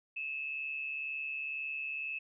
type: tone with amplitude modulation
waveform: sine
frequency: 2600 Hz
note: E7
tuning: 24 cents flat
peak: -33 dBFS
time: 0.16-2.19 s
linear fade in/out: 10 ms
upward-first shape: sine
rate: 142 Hz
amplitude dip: 55%
effects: none